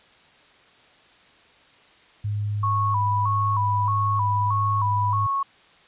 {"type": "tone", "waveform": "sine", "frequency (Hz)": 103.83, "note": "G#2", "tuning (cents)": 0, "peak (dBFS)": -23, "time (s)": [2.24, 5.27], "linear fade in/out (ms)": 10}
{"type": "tone with vibrato", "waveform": "sine", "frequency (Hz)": 1042, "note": "C6", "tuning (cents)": -7, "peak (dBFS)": -21, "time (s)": [2.63, 5.43], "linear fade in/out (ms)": 5, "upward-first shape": "square", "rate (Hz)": 1.6, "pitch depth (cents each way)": 96}
{"effects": ["white hiss -54 dBFS RMS until 5.87 s", "resampled to 8000 Hz"]}